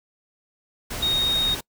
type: tone in noise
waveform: sine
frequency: 3728 Hz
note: A#7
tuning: 1 cent flat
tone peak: -19 dBFS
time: 1.02-1.55 s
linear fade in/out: 10 ms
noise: pink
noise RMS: -31 dBFS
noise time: 0.9-1.61 s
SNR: +9 dB
effects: noise-tail reverb RT60 0.1 s tail -25 dB re dry